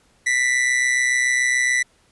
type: tone with amplitude modulation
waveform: 45% pulse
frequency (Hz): 1975.5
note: B6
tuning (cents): 0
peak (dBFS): -14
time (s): 0.26-1.83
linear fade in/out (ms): 10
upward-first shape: sine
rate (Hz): 127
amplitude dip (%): 60
effects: pink hiss -59 dBFS RMS until 2.11 s + resampled to 24000 Hz